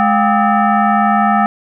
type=tone with frequency modulation; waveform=sine; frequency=290.9 Hz; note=D4; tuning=16 cents flat; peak=-9 dBFS; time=0-1.46 s; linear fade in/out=0 ms; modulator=502 Hz; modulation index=2.4; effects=none